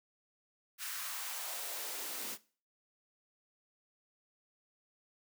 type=noise with high-pass filter sweep; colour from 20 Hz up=white; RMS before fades=-41 dBFS; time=0.78-2.38 s; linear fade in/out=50 ms; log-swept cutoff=1600 to 230 Hz; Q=1.6; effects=noise-tail reverb RT60 0.4 s tail -19 dB re dry